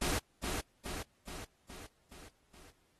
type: noise with echo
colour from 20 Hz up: pink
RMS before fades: -34 dBFS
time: 0.01-0.19 s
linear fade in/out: 10 ms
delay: 420 ms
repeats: 6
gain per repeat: -4 dB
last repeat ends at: 2.71 s
effects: pink hiss -73 dBFS RMS until 2.99 s + AAC 32 kbps